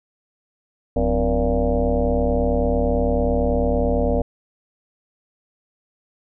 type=tone with frequency modulation; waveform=sine; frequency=254.2 Hz; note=C4; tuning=50 cents flat; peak=-16 dBFS; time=0.96-4.22 s; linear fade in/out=5 ms; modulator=109 Hz; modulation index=3.7; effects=none